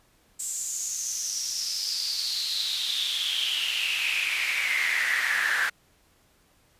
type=noise with high-pass filter sweep; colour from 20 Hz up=brown; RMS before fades=-28 dBFS; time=0.39-5.7 s; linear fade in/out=10 ms; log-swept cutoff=7700 to 1600 Hz; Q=7.4; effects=pink hiss -63 dBFS RMS until 6.79 s + resampled to 32000 Hz